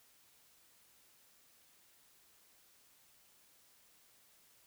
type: silence
effects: white hiss -67 dBFS RMS until 4.66 s